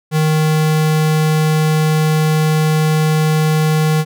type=tone; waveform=square; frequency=155.56 Hz; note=D#3; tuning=in tune; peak=-12 dBFS; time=0.11-4.05 s; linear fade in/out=50 ms; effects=none